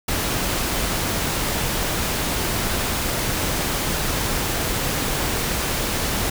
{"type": "noise", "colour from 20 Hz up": "pink", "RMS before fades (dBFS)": -23, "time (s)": [0.08, 6.3], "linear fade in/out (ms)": 5, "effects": []}